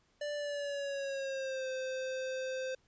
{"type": "tone with pitch glide", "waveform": "square", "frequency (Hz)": [587.3, 520.2], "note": ["D5", "C5"], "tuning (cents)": [0, -10], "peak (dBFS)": -36, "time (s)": [0.21, 2.75], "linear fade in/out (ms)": 5, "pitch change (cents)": -210, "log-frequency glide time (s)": [0.35, 1.69], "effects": ["pink hiss -72 dBFS RMS until 2.87 s", "resampled to 16000 Hz"]}